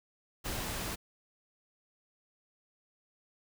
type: noise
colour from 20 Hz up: pink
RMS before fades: -37 dBFS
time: 0.44-0.96 s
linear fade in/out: 20 ms
effects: none